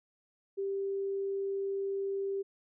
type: tone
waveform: sine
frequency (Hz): 393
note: G4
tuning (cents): +4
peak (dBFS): -31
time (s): 0.57-2.43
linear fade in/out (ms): 20
effects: none